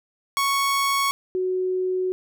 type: tone pair in turn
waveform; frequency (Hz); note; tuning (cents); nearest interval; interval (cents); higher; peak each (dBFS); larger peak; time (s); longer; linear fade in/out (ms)
sawtooth / sine; 1108.7 / 370; C#6 / F#4; 0 / 0; octave + perfect fifth; 1900; first; -16 / -21; first; 0.37-1.11 / 1.35-2.12; second; 0
effects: none